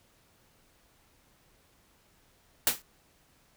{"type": "noise with exponential decay", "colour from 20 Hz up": "white", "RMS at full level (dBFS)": -20, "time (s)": [2.67, 2.82], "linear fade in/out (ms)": 1, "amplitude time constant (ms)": 32, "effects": ["pink hiss -65 dBFS RMS until 3.56 s"]}